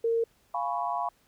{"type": "tone", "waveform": "sine", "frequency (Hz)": 459.3, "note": "A#4", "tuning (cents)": -26, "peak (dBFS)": -23, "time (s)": [0.04, 0.24], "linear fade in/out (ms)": 5}
{"type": "chord", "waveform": "sine", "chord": "C# dominant seventh", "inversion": "first", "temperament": "equal", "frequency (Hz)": [698.5, 830.6, 987.8, 1108.7], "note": ["E#5", "G#5", "B5", "C#6"], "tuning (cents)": [0, 0, 0, 0], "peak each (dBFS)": [-32, -34, -32, -35], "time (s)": [0.54, 1.09], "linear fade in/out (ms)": 5}
{"effects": ["pink hiss -66 dBFS RMS until 1.27 s"]}